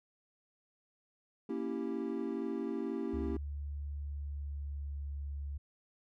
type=chord; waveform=triangle; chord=A# diminished seventh; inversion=none; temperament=equal; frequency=233.1 / 277.2 / 329.6 / 392 Hz; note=A#3 / C#4 / E4 / G4; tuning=0 / 0 / 0 / 0 cents; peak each=-38 dBFS; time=1.49-3.37 s; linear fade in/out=5 ms
type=tone with pitch glide; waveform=sine; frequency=72 to 71.01 Hz; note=D2 to C#2; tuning=-34 to +42 cents; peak=-37 dBFS; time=3.13-5.58 s; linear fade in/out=10 ms; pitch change=-24 cents; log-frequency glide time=4-5.04 s
effects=none